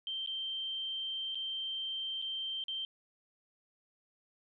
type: tone with dropouts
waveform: sine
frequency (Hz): 3136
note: G7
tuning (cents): 0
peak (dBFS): -35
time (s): 0.07-2.85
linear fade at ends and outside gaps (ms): 1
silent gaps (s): 0.262-0.273 / 1.347-1.354 / 2.217-2.223 / 2.639-2.682
effects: none